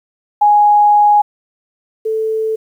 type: tone pair in turn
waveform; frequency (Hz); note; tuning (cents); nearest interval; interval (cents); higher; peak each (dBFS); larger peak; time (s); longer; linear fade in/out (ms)
sine; 830.6 / 440; G#5 / A4; 0 / 0; major seventh; 1100; first; -6 / -14; first; 0.41-1.22 / 2.05-2.56; first; 10
effects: 8-bit